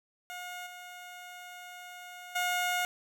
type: tone with level steps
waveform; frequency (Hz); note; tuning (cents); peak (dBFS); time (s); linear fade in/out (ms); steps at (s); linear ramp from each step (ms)
15% pulse; 718; F5; +48; -33 / -38 / -22; 0.3-2.85; 0; 0.66 / 2.35; 10
effects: none